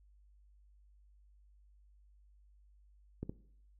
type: clicks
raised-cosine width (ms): 3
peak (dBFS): -26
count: 2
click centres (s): 3.23 / 3.295
effects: noise-tail reverb RT60 0.6 s tail -18 dB re dry + added 50 Hz sine -61 dBFS peak until 3.79 s